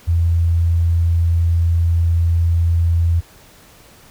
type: tone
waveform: sine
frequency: 84.3 Hz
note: E2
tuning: 39 cents sharp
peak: -12 dBFS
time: 0.07-3.21 s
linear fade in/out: 20 ms
effects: pink hiss -46 dBFS RMS until 4.1 s